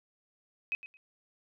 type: tone with echo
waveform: sine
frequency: 2535 Hz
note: D#7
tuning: 32 cents sharp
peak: -29 dBFS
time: 0.72-0.75 s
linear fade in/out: 0 ms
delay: 110 ms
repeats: 2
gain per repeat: -14 dB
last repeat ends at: 0.97 s
effects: none